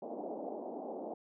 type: band-pass noise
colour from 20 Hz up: white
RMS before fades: -42 dBFS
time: 0.02-1.14 s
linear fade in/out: 5 ms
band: 220 to 770 Hz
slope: 48 dB/octave
effects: none